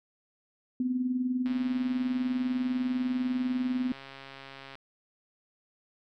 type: tone with tremolo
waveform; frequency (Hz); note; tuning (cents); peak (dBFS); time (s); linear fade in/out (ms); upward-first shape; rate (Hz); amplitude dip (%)
sine; 252.2; B3; +36; -24; 0.8-3.92; 2; sine; 20; 55
type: click train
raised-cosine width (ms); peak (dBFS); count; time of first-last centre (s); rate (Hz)
0.3; -29; 449; 1.46-4.754; 136
effects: none